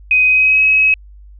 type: tone with pitch glide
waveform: sine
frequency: 2511 to 2556 Hz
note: D#7 to D#7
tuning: +15 to +46 cents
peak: -8 dBFS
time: 0.11-0.94 s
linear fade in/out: 2 ms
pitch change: +31 cents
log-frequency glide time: 0.27-0.62 s
effects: added 50 Hz sine -36 dBFS peak until 1.39 s